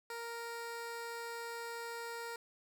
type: tone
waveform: 15% pulse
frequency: 466.2 Hz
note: A#4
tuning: in tune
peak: -35 dBFS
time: 0.1-2.36 s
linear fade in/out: 2 ms
effects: none